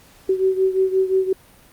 sine beating tone pair, 377.8 / 383.5 Hz, F#4 / G4, +36 / -38 cents, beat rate 5.7 Hz, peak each -17 / -21 dBFS, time 0.29-1.33 s, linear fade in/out 5 ms, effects pink hiss -50 dBFS RMS until 1.72 s + Opus 48 kbps

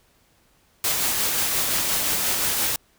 white noise with tremolo, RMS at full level -22 dBFS, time 0.84-2.76 s, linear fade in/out 2 ms, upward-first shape sine, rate 5.7 Hz, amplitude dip 25%, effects pink hiss -61 dBFS RMS until 2.98 s

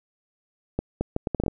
accelerating click train, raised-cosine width 2 ms, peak -11 dBFS, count 9, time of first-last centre 0.79-1.481 s, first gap 220 ms, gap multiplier 0.7, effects none

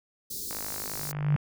white band-stop noise, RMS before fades -36 dBFS, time 0.3-1.12 s, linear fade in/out 10 ms, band 470 to 4000 Hz, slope 48 dB/octave
click train, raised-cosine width 0.5 ms, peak -23 dBFS, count 45, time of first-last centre 0.51-1.363 s, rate 51.6 Hz
sine tone with exponential growth, 146.83 Hz, D3, in tune, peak -18 dBFS, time 0.8-1.36 s, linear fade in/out 5 ms, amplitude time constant 120 ms
effects none

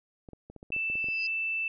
clicks, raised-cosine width 2 ms, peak -32 dBFS, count 11, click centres 0.288 / 0.333 / 0.5 / 0.563 / 0.629 / 0.704 / 0.764 / 0.9 / 0.955 / 1.043 / 1.086 s
sine tone, 2650 Hz, E7, 9 cents sharp, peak -28 dBFS, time 0.72-1.68 s, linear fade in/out 2 ms
sine tone with exponential growth, 4948 Hz, D#8, 10 cents flat, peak -33 dBFS, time 0.94-1.27 s, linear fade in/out 5 ms, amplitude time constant 71 ms
effects none

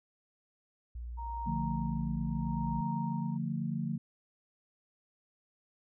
sine tone, 59.2 Hz, A#1, 27 cents sharp, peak -38 dBFS, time 0.95-2.81 s, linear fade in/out 5 ms
sine tone with tremolo, 932.3 Hz, A#5, in tune, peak -36 dBFS, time 1.17-3.38 s, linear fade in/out 20 ms, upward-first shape sine, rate 0.75 Hz, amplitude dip 90%
sine chord, D minor, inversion none, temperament equal with one note detuned, 146.83 / 174.61 / 225.1 Hz, D3 / F3 / A3, 0 / 0 / +40 cents, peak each -36 dBFS, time 1.46-3.98 s, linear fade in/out 10 ms
effects none

